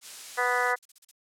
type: noise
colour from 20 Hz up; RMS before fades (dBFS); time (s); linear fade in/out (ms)
blue; -37; 0.01-0.75; 50
type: harmonic tone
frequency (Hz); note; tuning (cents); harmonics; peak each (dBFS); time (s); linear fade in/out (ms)
246.9; B3; 0; 2 / 3 / 4 / 5 / 6 / 7 / 8; -31 / -31 / -31 / -31 / -31 / -31 / -31; 0.37-0.76; 20
type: noise bursts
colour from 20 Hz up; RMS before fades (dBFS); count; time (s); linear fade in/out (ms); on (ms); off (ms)
violet; -44; 10; 0.5-1.114; 5; 29; 36
effects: low-pass 8000 Hz 12 dB/octave